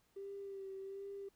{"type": "tone with vibrato", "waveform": "triangle", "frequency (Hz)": 392, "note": "G4", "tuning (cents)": 0, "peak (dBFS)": -40, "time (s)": [0.16, 1.29], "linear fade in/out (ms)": 10, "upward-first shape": "sine", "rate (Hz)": 1.3, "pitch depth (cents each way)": 28, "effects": ["tanh soft clip ceiling -42 dBFS", "pink hiss -75 dBFS RMS until 1.35 s"]}